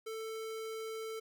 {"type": "tone", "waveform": "square", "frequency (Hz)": 443.3, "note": "A4", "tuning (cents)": 13, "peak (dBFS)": -40, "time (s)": [0.06, 1.2], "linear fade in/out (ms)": 10, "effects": []}